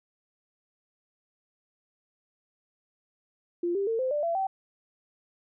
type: tone with pitch steps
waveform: sine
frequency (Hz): 347.1 / 396.4 / 452.7 / 517.1 / 590.5 / 674.4 / 770.3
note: F4 / G4 / A4 / C5 / D5 / E5 / G5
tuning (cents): -11 / +19 / +49 / -20 / +9 / +39 / -30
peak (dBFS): -25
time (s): 3.63-4.47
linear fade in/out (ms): 5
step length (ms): 120
effects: none